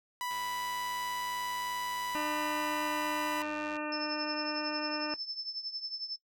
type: tone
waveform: sawtooth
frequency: 987.8 Hz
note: B5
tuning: in tune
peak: -31 dBFS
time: 0.21-3.42 s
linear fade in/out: 0 ms
type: click train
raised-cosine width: 0.2 ms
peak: -30 dBFS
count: 357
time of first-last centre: 0.31-3.766 s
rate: 103 Hz
type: harmonic tone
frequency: 301.5 Hz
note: D4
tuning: 46 cents sharp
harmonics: 1 / 2 / 3 / 4 / 5 / 6 / 8 / 9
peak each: -37 / -40 / -41 / -43 / -45 / -46 / -46 / -45 dBFS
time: 2.15-5.14 s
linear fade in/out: 0 ms
type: tone with tremolo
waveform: sine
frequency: 5274 Hz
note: E8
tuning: in tune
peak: -33 dBFS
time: 3.92-6.16 s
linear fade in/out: 2 ms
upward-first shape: triangle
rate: 11 Hz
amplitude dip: 85%
effects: noise-tail reverb RT60 0.1 s tail -17 dB re dry